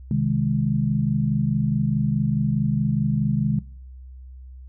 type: chord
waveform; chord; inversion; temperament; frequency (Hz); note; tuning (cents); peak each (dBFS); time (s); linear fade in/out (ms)
sine; Ab major; first; equal; 130.81 / 155.56 / 207.7; C3 / Eb3 / Ab3; 0 / 0 / 0; -23; 0.11-3.59; 2
effects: noise-tail reverb RT60 0.5 s tail -20 dB re dry + added 64 Hz sine -38 dBFS peak until 4.68 s